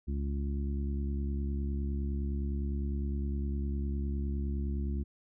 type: harmonic tone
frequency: 69.8 Hz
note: C#2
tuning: 13 cents sharp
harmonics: 1 / 2 / 3 / 4 / 5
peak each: -31 / -43 / -39 / -45 / -46 dBFS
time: 0.07-5.04 s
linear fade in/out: 20 ms
effects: none